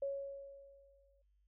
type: tone with exponential decay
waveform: sine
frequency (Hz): 554.4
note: C#5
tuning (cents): 0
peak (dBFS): -34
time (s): 0.02-1.22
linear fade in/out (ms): 5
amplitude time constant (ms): 260
effects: noise-tail reverb RT60 0.2 s tail -26 dB re dry + added 50 Hz sine -70 dBFS peak until 1.47 s